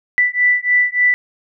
sine beating tone pair, 1975.5 / 1978.9 Hz, B6 / B6, 0 / +3 cents, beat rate 3.4 Hz, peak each -15 dBFS, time 0.18-1.14 s, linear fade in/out 0 ms, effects none

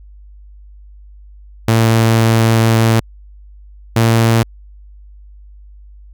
sawtooth tone pair in turn, 113.2 / 114.25 Hz, A2 / A#2, +50 / -34 cents, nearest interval unison, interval 16 cents, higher second, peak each -5 dBFS, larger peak neither, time 1.68-3 / 3.96-4.43 s, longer first, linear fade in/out 5 ms, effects added 50 Hz sine -36 dBFS peak until 6.13 s

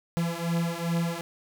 45% pulse beating tone pair, 167.6 / 170.1 Hz, E3 / F3, +29 / -45 cents, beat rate 2.5 Hz, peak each -29 dBFS, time 0.17-1.21 s, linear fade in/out 0 ms, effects none

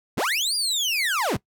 30% pulse linear two-way sweep, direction up then down, 50.6 to 4912 to 50.6 Hz, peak -19 dBFS, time 0.17-1.37 s, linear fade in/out 10 ms, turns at 0.55 s, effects noise-tail reverb RT60 0.1 s tail -20 dB re dry

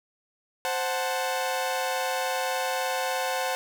sawtooth chord, F# diminished, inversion second, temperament equal, 523.3 / 740 / 880 Hz, C5 / F#5 / A5, 0 / 0 / 0 cents, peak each -26 / -26 / -29 dBFS, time 0.65-3.55 s, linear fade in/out 0 ms, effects none

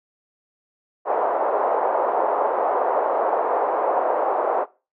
pink band-pass noise, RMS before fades -21 dBFS, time 1.05-4.66 s, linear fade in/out 50 ms, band 480 to 950 Hz, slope 24 dB/octave, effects noise-tail reverb RT60 0.3 s tail -20 dB re dry + high-pass 300 Hz 12 dB/octave

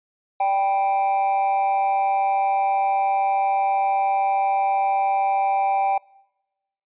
triangle tone with amplitude modulation, 784 Hz, G5, in tune, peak -13 dBFS, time 0.4-5.98 s, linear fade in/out 5 ms, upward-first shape sine, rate 199 Hz, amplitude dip 60%, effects noise-tail reverb RT60 1.0 s tail -25 dB re dry + resampled to 8000 Hz

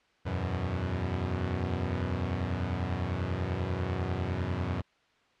sawtooth chord, E suspended second, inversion none, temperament equal, 82.41 / 92.5 / 123.47 Hz, E2 / F#2 / B2, 0 / 0 / 0 cents, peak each -31 / -28 / -32 dBFS, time 0.25-4.82 s, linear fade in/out 20 ms, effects white hiss -66 dBFS RMS until 5.4 s + low-pass 3000 Hz 12 dB/octave

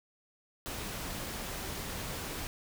pink noise, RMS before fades -39 dBFS, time 0.66-2.47 s, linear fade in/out 0 ms, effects none

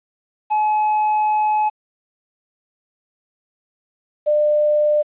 triangle / sine tone pair in turn, 852 / 598.5 Hz, G#5 / D5, +44 / +33 cents, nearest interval tritone, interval 611 cents, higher first, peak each -13 dBFS, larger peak neither, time 0.5-1.7 / 4.26-5.03 s, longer first, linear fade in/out 20 ms, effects resampled to 8000 Hz + 9-bit

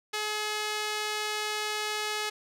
sawtooth tone with band-pass filter, 424.4 Hz, G#4, 38 cents sharp, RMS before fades -32 dBFS, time 0.13-2.3 s, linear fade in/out 10 ms, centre 3900 Hz, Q 0.55, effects none

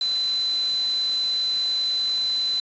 sine tone in noise, 4025 Hz, B7, 32 cents sharp, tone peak -21 dBFS, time 0.01-2.6 s, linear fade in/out 2 ms, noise white, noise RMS -38 dBFS, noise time 0.01-2.6 s, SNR +14 dB, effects resampled to 16000 Hz

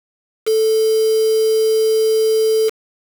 sine tone with quantisation, 440 Hz, A4, in tune, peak -12 dBFS, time 0.46-2.7 s, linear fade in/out 20 ms, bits 4, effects none

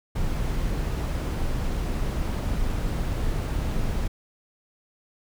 brown noise, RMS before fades -26 dBFS, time 0.15-4.08 s, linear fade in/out 10 ms, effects none

